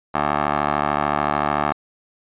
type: tone with band-pass filter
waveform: 15% pulse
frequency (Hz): 73.5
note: D2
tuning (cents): +2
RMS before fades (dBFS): -21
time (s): 0.14-1.73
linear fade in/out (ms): 10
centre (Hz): 1000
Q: 1.9
effects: resampled to 8000 Hz